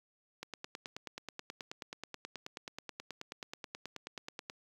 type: click train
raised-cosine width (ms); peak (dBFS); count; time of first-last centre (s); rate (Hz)
0.2; -24; 39; 0.43-4.499; 9.34
effects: high-pass 100 Hz 12 dB/octave + 9-bit